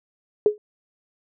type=tone with exponential decay; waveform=sine; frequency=420 Hz; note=G#4; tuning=19 cents sharp; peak=-9 dBFS; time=0.46-0.58 s; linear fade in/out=1 ms; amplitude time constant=25 ms; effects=none